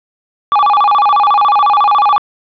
triangle tone with vibrato, 977 Hz, B5, 19 cents flat, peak -5 dBFS, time 0.52-2.18 s, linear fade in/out 0 ms, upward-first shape square, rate 14 Hz, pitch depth 290 cents each way, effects resampled to 11025 Hz + 7-bit

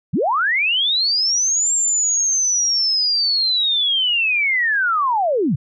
sine linear two-way sweep, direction up then down, 109.5 to 7459 to 109.5 Hz, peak -15 dBFS, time 0.13-5.56 s, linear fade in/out 10 ms, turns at 1.73 s, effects none

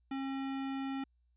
square tone, 270 Hz, C#4, 45 cents flat, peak -36 dBFS, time 0.11-1.04 s, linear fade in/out 5 ms, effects added 60 Hz sine -69 dBFS peak until 1.36 s + resampled to 8000 Hz

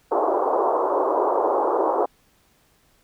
pink band-pass noise, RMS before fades -21 dBFS, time 0.11-2.06 s, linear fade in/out 10 ms, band 350 to 1100 Hz, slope 48 dB/octave, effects pink hiss -61 dBFS RMS until 3.03 s

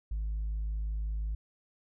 triangle tone with tanh clipping, 52.8 Hz, G#1, 29 cents sharp, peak -31 dBFS, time 0.11-1.35 s, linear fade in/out 5 ms, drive 6 dB, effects none

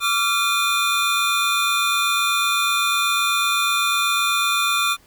square tone cluster, 1159 / 1376 / 2437 / 3565 Hz, D6 / F6 / D#7 / A7, -23 / -26 / -37 / +22 cents, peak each -24 dBFS, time 0-4.97 s, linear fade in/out 50 ms, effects pink hiss -54 dBFS RMS until 5.06 s

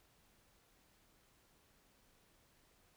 silence, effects pink hiss -71 dBFS RMS until 2.96 s

